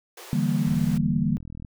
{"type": "high-pass noise", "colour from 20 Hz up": "pink", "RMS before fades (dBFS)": -43, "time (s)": [0.17, 0.98], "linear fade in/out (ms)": 5, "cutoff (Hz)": 330, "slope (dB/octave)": 96}
{"type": "chord", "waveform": "sine", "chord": "E half-diminished seventh", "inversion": "third", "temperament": "equal", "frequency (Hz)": [146.83, 164.81, 196, 233.1], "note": ["D3", "E3", "G3", "Bb3"], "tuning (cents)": [0, 0, 0, 0], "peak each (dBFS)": -26, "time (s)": [0.33, 1.37], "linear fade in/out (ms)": 0}
{"type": "click train", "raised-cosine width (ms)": 5, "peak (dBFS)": -26, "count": 41, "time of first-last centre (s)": [0.67, 1.648], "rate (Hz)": 40.9}
{"effects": []}